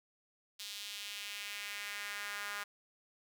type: tone with high-pass filter sweep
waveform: sawtooth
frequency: 204.3 Hz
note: G#3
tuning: 28 cents flat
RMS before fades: -43 dBFS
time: 0.59-2.64 s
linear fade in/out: 10 ms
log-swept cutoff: 3700 to 1400 Hz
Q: 1.9
effects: none